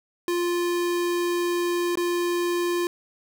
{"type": "tone with dropouts", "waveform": "square", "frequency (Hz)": 349.2, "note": "F4", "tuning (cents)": 0, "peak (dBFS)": -23, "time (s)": [0.28, 2.87], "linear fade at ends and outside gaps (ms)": 1, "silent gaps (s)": [1.955, 1.973], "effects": []}